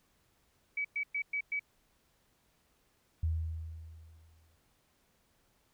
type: tone bursts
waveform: sine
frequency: 2281 Hz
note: C#7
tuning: 49 cents sharp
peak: -31 dBFS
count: 5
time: 0.77-1.595 s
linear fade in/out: 5 ms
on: 77 ms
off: 110 ms
type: tone with exponential decay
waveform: sine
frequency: 80.7 Hz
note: E2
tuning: 36 cents flat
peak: -27 dBFS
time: 3.23-4.57 s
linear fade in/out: 5 ms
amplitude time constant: 290 ms
effects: pink hiss -72 dBFS RMS until 5.73 s